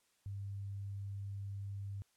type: tone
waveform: sine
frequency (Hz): 99.4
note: G2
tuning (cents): +25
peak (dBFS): -40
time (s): 0.26-2.02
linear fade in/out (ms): 0
effects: white hiss -75 dBFS RMS until 2.16 s + low-pass 11000 Hz 12 dB/octave